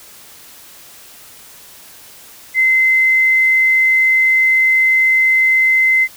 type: tone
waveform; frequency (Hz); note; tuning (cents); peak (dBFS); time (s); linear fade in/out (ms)
sine; 2062; C7; -26; -9; 2.54-6.08; 50
effects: white hiss -40 dBFS RMS until 6.16 s